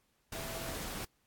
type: tone in noise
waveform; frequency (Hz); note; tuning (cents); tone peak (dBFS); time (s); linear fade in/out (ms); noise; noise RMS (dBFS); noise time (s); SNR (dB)
sine; 659.3; E5; 0; -46; 0.35-0.75; 5; pink; -41; 0.32-1.05; -8
effects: pink hiss -75 dBFS RMS until 1.26 s + AAC 64 kbps